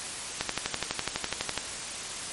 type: click train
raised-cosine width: 0.2 ms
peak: -9 dBFS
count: 15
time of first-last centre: 0.41-1.577 s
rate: 12 Hz
effects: white hiss -36 dBFS RMS until 2.32 s + MP3 48 kbps